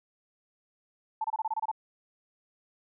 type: tone bursts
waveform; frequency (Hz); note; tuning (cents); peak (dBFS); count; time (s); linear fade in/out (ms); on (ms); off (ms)
sine; 880; A5; 0; -27; 9; 1.21-1.715; 5; 33; 26
effects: none